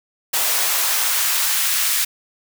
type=noise with high-pass filter sweep; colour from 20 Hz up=white; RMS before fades=-19 dBFS; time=0.33-2.05 s; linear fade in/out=10 ms; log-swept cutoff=530 to 1700 Hz; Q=0.89; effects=none